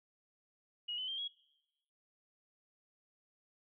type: tone with pitch steps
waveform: sine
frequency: 2894 / 3029 / 3171 / 3319 Hz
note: F#7 / F#7 / G7 / G#7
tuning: -39 / +40 / +19 / -2 cents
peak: -37 dBFS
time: 0.88-1.28 s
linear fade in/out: 10 ms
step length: 100 ms
effects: noise-tail reverb RT60 1.0 s tail -22 dB re dry